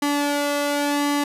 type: tone with flanger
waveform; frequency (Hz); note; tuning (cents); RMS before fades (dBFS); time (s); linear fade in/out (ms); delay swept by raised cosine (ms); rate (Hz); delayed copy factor
sawtooth; 288.6; D4; -30; -22; 0.02-1.24; 5; 1 to 1.53; 0.92; +0.6
effects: resampled to 32000 Hz